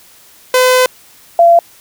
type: tone pair in turn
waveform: sawtooth / sine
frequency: 508 / 682.4 Hz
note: B4 / F5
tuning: +49 / -40 cents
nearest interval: perfect fourth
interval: 511 cents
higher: second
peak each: -3 dBFS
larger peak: neither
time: 0.54-0.86 / 1.39-1.59 s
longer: first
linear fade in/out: 2 ms
effects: white hiss -43 dBFS RMS until 1.8 s